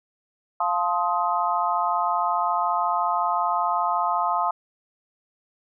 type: chord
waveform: sine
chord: F dominant seventh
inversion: none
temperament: just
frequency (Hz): 698.5 / 873.1 / 1047.7 / 1257.2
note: F5 / A5 / C6 / Eb6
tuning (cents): 0 / -14 / +2 / +18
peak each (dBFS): -26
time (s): 0.6-4.51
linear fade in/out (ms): 5
effects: none